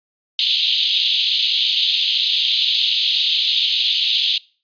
pink band-pass noise, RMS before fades -18 dBFS, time 0.39-4.38 s, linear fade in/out 2 ms, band 3100 to 4100 Hz, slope 48 dB/octave, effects noise-tail reverb RT60 0.4 s tail -24 dB re dry + resampled to 11025 Hz

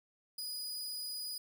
sawtooth tone, 4941 Hz, D#8, 13 cents flat, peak -36 dBFS, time 0.38-1.38 s, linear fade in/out 5 ms, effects none

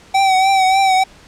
square tone with vibrato, 766 Hz, G5, 40 cents flat, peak -11 dBFS, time 0.14-1.04 s, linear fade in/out 10 ms, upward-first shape triangle, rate 3.4 Hz, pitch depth 49 cents each way, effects pink hiss -44 dBFS RMS until 1.27 s + low-pass 7000 Hz 12 dB/octave

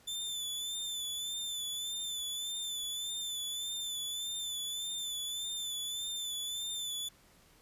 sawtooth tone with vibrato, 3520 Hz, A7, in tune, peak -33 dBFS, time 0.07-7.09 s, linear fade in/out 10 ms, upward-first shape sine, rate 1.7 Hz, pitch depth 43 cents each way, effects pink hiss -63 dBFS RMS until 7.61 s + resampled to 32000 Hz

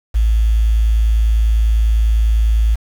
sine tone with quantisation, 55 Hz, A1, in tune, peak -10 dBFS, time 0.14-2.76 s, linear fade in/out 20 ms, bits 6, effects none

